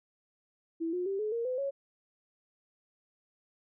sine tone with pitch steps, 329.1 / 358.9 / 391.4 / 426.8 / 465.4 / 507.5 / 553.5 Hz, E4 / F4 / G4 / G#4 / A#4 / B4 / C#5, -3 / +47 / -3 / +47 / -3 / +47 / -3 cents, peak -30 dBFS, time 0.8-1.71 s, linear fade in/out 20 ms, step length 130 ms, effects none

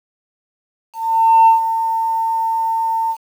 sine tone with ADSR envelope, 902 Hz, A5, 43 cents sharp, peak -4 dBFS, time 0.93-3.17 s, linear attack 540 ms, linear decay 130 ms, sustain -11 dB, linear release 68 ms, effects tanh soft clip ceiling -3 dBFS + 7-bit

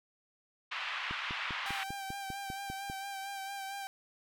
white band-pass noise, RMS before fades -38 dBFS, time 0.71-1.84 s, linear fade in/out 10 ms, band 920 to 3000 Hz, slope 24 dB/octave
click train, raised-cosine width 3 ms, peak -29 dBFS, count 10, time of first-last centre 1.11-2.899 s, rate 5.03 Hz
sawtooth tone with vibrato, 786 Hz, G5, 4 cents sharp, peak -35 dBFS, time 1.66-3.87 s, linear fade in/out 0 ms, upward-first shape sine, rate 4.4 Hz, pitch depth 29 cents each way
effects none

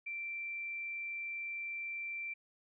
sine tone, 2349 Hz, D7, in tune, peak -38 dBFS, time 0.06-2.34 s, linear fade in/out 10 ms, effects none

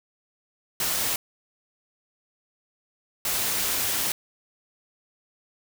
white noise bursts at uneven times, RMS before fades -26 dBFS, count 2, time 0.8-1.16 / 3.25-4.12 s, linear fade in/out 2 ms, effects none

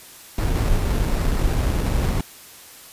brown noise with sample-and-hold, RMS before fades -20 dBFS, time 0.38-2.21 s, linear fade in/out 2 ms, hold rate 3150 Hz, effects white hiss -43 dBFS RMS until 2.92 s + resampled to 32000 Hz

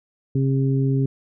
harmonic tone, 135 Hz, C#3, 45 cents flat, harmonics 1 / 2 / 3, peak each -18 / -24 / -28 dBFS, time 0.35-1.06 s, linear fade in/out 5 ms, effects none

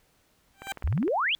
15% pulse tone with exponential growth, 784 Hz, G5, in tune, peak -21 dBFS, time 0.54-0.72 s, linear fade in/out 1 ms, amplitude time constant 37 ms
click train, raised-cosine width 0.5 ms, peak -24 dBFS, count 10, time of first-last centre 0.62-1.079 s, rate 19.6 Hz
sine exponential sweep, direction up, 58.27 to 3520 Hz, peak -23 dBFS, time 0.84-1.35 s, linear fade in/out 0 ms
effects pink hiss -66 dBFS RMS until 1.39 s

